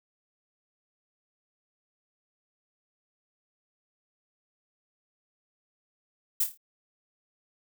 violet noise with echo, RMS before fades -25 dBFS, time 6.4-6.44 s, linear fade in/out 5 ms, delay 27 ms, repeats 5, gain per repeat -7 dB, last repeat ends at 6.575 s, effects none

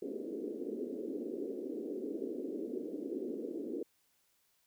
white band-pass noise, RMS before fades -40 dBFS, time 0.02-3.83 s, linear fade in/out 5 ms, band 240 to 450 Hz, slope 48 dB/octave, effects white hiss -74 dBFS RMS until 4.66 s

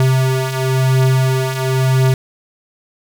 square beating tone pair, 130.2 / 131.17 Hz, C3 / C3, -8 / +5 cents, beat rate 0.97 Hz, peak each -19 / -14 dBFS, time 0-2.14 s, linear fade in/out 2 ms, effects none

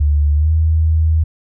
sine tone with pitch glide, 73.42 to 79.6 Hz, D2 to D#2, 0 to +40 cents, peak -10 dBFS, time 0-1.24 s, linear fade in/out 10 ms, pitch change +140 cents, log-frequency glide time 0.34-0.51 s, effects none

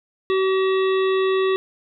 harmonic tone, 380.7 Hz, F#4, 49 cents sharp, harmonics 1 / 3 / 5 / 7 / 9 / 10, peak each -17 / -27 / -31 / -34 / -36 / -37 dBFS, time 0.3-1.56 s, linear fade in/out 0 ms, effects none

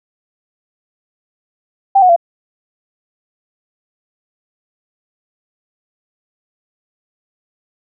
sine tone with pitch steps, 784 / 731.5 / 682.5 Hz, G5 / F#5 / F5, 0 / -20 / -40 cents, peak -5 dBFS, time 1.95-2.163 s, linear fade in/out 10 ms, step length 71 ms, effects none

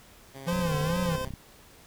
10% pulse tone with pitch glide, 135.3 to 132.67 Hz, C#3 to C3, -42 to +24 cents, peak -33 dBFS, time 0.34-1.3 s, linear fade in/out 20 ms, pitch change -34 cents, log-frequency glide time 0.84-1.17 s
square tone with vibrato, 164.6 Hz, E3, 2 cents flat, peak -28 dBFS, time 0.46-1.17 s, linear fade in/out 20 ms, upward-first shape sine, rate 2.3 Hz, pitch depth 180 cents each way
25% pulse tone, 516 Hz, C5, 24 cents flat, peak -28 dBFS, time 0.48-1.25 s, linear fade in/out 2 ms
click train, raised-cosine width 5 ms, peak -25 dBFS, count 27, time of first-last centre 0.53-1.337 s, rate 32.2 Hz
effects pink hiss -54 dBFS RMS until 1.86 s

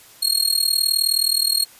sawtooth tone with amplitude modulation, 4277 Hz, C8, 37 cents sharp, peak -10 dBFS, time 0.22-1.65 s, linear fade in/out 10 ms, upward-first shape sine, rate 39.2 Hz, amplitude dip 90%, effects white hiss -47 dBFS RMS until 1.79 s + resampled to 32000 Hz

